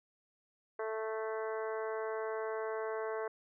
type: harmonic tone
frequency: 220 Hz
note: A3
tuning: in tune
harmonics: 2 / 3 / 4 / 5 / 6 / 7 / 8 / 9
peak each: -37 / -42 / -46 / -45 / -51 / -48 / -54 / -53 dBFS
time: 0.79-3.28 s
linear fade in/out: 5 ms
effects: none